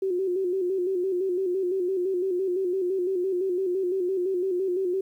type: tone with vibrato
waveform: sine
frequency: 370 Hz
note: F#4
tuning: in tune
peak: -23 dBFS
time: 0.02-5.01 s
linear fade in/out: 5 ms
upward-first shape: square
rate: 5.9 Hz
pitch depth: 64 cents each way
effects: 10-bit